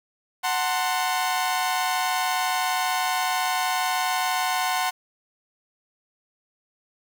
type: chord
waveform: sawtooth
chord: F# diminished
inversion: none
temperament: equal with one note detuned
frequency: 740 / 895.9 / 1046.5 Hz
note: F#5 / A5 / C6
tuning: 0 / +31 / 0 cents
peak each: -21 / -26 / -24 dBFS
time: 0.43-4.91 s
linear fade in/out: 20 ms
effects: 8-bit